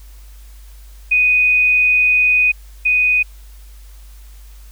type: tone pair in turn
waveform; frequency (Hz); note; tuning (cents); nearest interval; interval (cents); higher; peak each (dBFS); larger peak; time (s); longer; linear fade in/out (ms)
sine; 2489 / 2489; D#7 / D#7; 0 / 0; unison; 0; neither; -10 / -11; first; 1.11-2.52 / 2.85-3.23; first; 10
effects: added 50 Hz sine -36 dBFS peak until 4.71 s + white hiss -50 dBFS RMS until 4.71 s